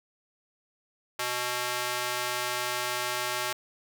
square tone with high-pass filter, 123.47 Hz, B2, in tune, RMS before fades -31 dBFS, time 1.19-3.53 s, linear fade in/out 5 ms, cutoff 890 Hz, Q 0.62, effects none

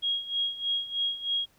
sine tone with tremolo, 3284 Hz, G#7, 20 cents flat, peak -24 dBFS, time 0.02-1.46 s, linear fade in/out 20 ms, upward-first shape sine, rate 3.2 Hz, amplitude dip 80%, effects pink hiss -64 dBFS RMS until 1.58 s

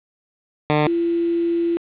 10% pulse / sine tone pair in turn, 150.4 / 339.2 Hz, D3 / E4, +42 / +50 cents, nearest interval octave + major second, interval 1408 cents, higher second, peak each -7 / -17 dBFS, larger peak first, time 0.7-0.87 / 0.87-1.77 s, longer second, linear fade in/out 0 ms, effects resampled to 8000 Hz + 7-bit

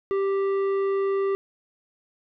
sine tone with tanh clipping, 392 Hz, G4, in tune, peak -23 dBFS, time 0.11-1.35 s, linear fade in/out 0 ms, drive 10 dB, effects none

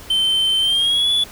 triangle tone with pitch glide, 3094 to 3433 Hz, G7 to A7, -23 to -43 cents, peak -13 dBFS, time 0.1-1.24 s, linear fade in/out 5 ms, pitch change +180 cents, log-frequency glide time 0.6-1.11 s, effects pink hiss -39 dBFS RMS until 1.31 s

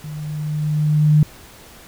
sine tone with level ramp, 151.4 Hz, D#3, 47 cents flat, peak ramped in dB -28 to -8 dBFS, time 0.04-1.23 s, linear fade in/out 2 ms, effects pink hiss -43 dBFS RMS until 1.87 s

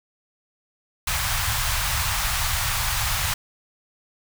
pink band-stop noise, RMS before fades -24 dBFS, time 1.07-3.34 s, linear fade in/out 5 ms, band 120 to 840 Hz, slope 24 dB/octave, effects none

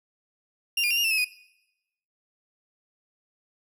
35% pulse tone with pitch steps, 2787 / 2419 / 2770 / 2833 / 2678 / 2581 / 2483 Hz, F7 / D#7 / F7 / F7 / E7 / E7 / D#7, -4 / -49 / -15 / +24 / +27 / -37 / -4 cents, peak -20 dBFS, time 0.77-1.246 s, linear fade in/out 5 ms, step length 68 ms, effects noise-tail reverb RT60 0.9 s tail -21 dB re dry

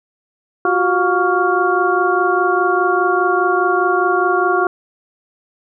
sine tone cluster, 352.8 / 377.7 / 714 / 1121 / 1399 Hz, F4 / F#4 / F5 / C#6 / F6, +18 / +36 / +38 / +19 / +3 cents, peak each -19 dBFS, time 0.65-4.67 s, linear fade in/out 2 ms, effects none

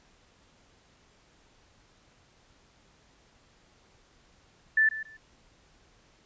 sine tone with echo, 1760 Hz, A6, in tune, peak -19 dBFS, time 4.77-4.89 s, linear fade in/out 5 ms, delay 140 ms, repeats 2, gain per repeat -14 dB, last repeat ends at 5.17 s, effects pink hiss -62 dBFS RMS until 6.25 s + resampled to 16000 Hz

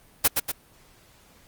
white noise with echo, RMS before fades -17 dBFS, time 0.24-0.28 s, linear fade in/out 10 ms, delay 120 ms, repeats 2, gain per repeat -5 dB, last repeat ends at 0.52 s, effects pink hiss -56 dBFS RMS until 1.47 s + Opus 32 kbps

